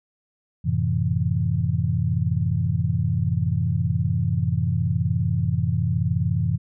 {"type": "chord", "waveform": "sine", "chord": "F# half-diminished seventh", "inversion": "none", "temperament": "equal with one note detuned", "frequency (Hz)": [91.01, 110, 130.81, 164.81], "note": ["F#2", "A2", "C3", "E3"], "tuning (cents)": [-28, 0, 0, 0], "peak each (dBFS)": -25, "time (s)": [0.64, 6.58], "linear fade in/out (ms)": 20, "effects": []}